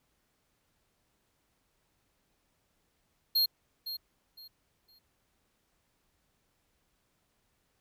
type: tone with echo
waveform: square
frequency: 4235 Hz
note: C8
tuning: 20 cents sharp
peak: -24 dBFS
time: 3.35-3.46 s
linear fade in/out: 10 ms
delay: 510 ms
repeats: 3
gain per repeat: -12 dB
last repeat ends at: 4.99 s
effects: pink hiss -75 dBFS RMS until 7.8 s